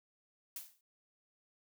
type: noise with exponential decay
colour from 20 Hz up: blue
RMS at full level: -41 dBFS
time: 0.56-0.81 s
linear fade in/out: 2 ms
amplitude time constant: 54 ms
effects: none